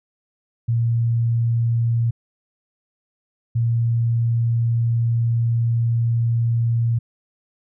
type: tone bursts at uneven times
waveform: sine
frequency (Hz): 116.54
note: A#2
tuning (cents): 0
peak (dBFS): -16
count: 2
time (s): 0.68-2.11 / 3.55-6.99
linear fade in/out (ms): 10
effects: none